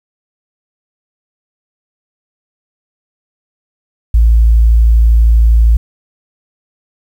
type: tone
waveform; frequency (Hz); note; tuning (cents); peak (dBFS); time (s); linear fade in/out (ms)
sine; 56.3; A1; +40; -3; 4.14-5.77; 5
effects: tanh soft clip ceiling 0 dBFS + 7-bit